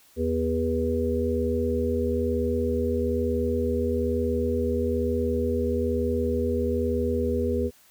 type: harmonic tone with a mistuned harmonic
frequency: 81.1 Hz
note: E2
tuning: 28 cents flat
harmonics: 1 / 3 / 5 / 6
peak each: -28 / -28 / -28 / -28 dBFS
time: 0.16-7.71 s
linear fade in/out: 50 ms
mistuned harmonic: 1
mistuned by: -22 cents
effects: white hiss -57 dBFS RMS until 7.9 s